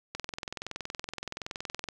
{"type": "click train", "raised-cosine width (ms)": 0.2, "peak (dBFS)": -18, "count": 38, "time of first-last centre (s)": [0.15, 1.887], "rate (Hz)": 21.3, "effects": []}